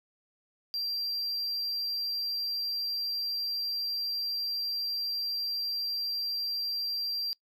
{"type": "tone", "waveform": "triangle", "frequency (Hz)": 4728, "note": "D8", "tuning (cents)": 11, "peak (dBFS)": -29, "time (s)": [0.74, 7.33], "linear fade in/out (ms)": 0, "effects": ["noise-tail reverb RT60 0.1 s tail -23 dB re dry"]}